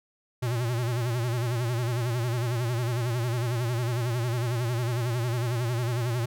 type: tone with vibrato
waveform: square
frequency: 120 Hz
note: B2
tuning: 49 cents flat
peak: -26 dBFS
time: 0.42-6.26 s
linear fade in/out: 10 ms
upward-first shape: sine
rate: 11 Hz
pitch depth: 100 cents each way
effects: none